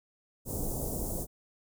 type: band-stop noise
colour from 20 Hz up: pink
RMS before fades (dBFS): -34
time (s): 0.45-1.27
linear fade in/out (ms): 50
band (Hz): 670 to 7600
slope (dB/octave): 24
effects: none